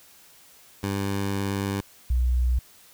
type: tone pair in turn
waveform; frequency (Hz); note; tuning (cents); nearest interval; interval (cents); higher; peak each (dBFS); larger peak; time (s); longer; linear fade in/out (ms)
15% pulse / sine; 99 / 61.75; G2 / B1; +18 / 0; minor sixth; 818; first; -19; neither; 0.83-1.81 / 2.1-2.59; first; 5
effects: white hiss -53 dBFS RMS until 2.93 s